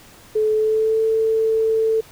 sine tone with pitch glide, 431.5 to 443.9 Hz, A4 to A4, -34 to +15 cents, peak -15 dBFS, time 0.35-2.01 s, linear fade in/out 10 ms, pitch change +49 cents, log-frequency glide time 0.53-1.01 s, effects pink hiss -46 dBFS RMS until 2.11 s

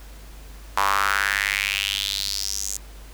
sawtooth tone with high-pass filter sweep, 99.5 Hz, G2, 26 cents sharp, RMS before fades -24 dBFS, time 0.77-2.77 s, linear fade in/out 5 ms, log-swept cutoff 990 to 7100 Hz, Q 4.1, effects added 50 Hz sine -39 dBFS peak until 3.13 s + pink hiss -48 dBFS RMS until 3.13 s

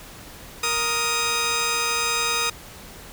10% pulse tone pair together, 467.5 / 1247 Hz, A#4 / D#6, +5 / +3 cents, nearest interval octave + perfect fourth, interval 1698 cents, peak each -19 / -14 dBFS, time 0.63-2.5 s, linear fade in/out 5 ms, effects pink hiss -42 dBFS RMS until 3.12 s

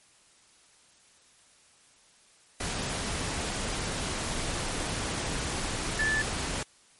sine tone in noise, 1746 Hz, A6, 14 cents flat, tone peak -25 dBFS, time 5.99-6.22 s, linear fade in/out 5 ms, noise pink, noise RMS -32 dBFS, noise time 2.6-6.63 s, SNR +4 dB, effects white hiss -60 dBFS RMS until 6.99 s + MP3 48 kbps

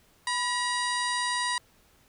harmonic tone with a mistuned harmonic, 957 Hz, A#5, 45 cents sharp, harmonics 1 / 2 / 3 / 4 / 5 / 6 / 7 / 8 / 9 / 10, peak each -30 / -31 / -40 / -35 / -36 / -43 / -47 / -46 / -40 / -41 dBFS, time 0.27-1.58 s, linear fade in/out 2 ms, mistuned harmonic 1, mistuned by +61 cents, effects pink hiss -62 dBFS RMS until 2.08 s

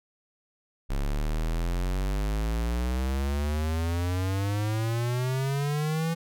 square exponential sweep, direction up, 33.79 to 167.2 Hz, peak -26 dBFS, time 0.89-6.15 s, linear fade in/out 20 ms, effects none

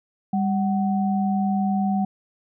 sine tone pair together, 198.65 / 750 Hz, G3 / F#5, +23 / +23 cents, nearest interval octave + major seventh, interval 2300 cents, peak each -20 / -26 dBFS, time 0.33-2.05 s, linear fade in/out 5 ms, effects none

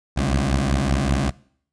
15% pulse beating tone pair, 65.41 / 70.61 Hz, C2 / C#2, 0 / +33 cents, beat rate 5.2 Hz, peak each -15 dBFS, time 0.16-1.31 s, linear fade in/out 20 ms, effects noise-tail reverb RT60 0.6 s tail -23 dB re dry + resampled to 22050 Hz

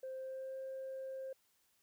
sine tone with pitch glide, 523.3 to 529.7 Hz, C5 to C5, 0 to +21 cents, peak -40 dBFS, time 0.03-1.33 s, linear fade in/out 5 ms, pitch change +21 cents, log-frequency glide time 0.14-0.58 s, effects tanh soft clip ceiling -39 dBFS + white hiss -75 dBFS RMS until 1.82 s

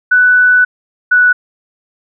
sine tone pair in turn, 1490 / 1478 Hz, F#6 / F#6, +12 / -2 cents, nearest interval unison, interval 14 cents, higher first, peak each -5 dBFS, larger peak neither, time 0.11-0.65 / 1.11-1.33 s, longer first, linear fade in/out 10 ms, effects none

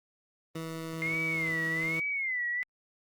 20% pulse tone, 162.4 Hz, E3, 26 cents flat, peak -30 dBFS, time 0.55-2 s, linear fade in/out 5 ms
sine tone with vibrato, 2093 Hz, C7, in tune, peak -29 dBFS, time 1.02-2.63 s, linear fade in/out 0 ms, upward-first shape sine, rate 1.2 Hz, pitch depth 150 cents each way
effects Opus 24 kbps

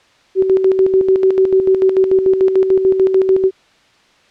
sine tone with tremolo, 380 Hz, F#4, 46 cents sharp, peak -7 dBFS, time 0.35-3.51 s, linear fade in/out 50 ms, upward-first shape square, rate 6.8 Hz, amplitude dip 55%, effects white hiss -51 dBFS RMS until 4.3 s + low-pass 4000 Hz 12 dB/octave

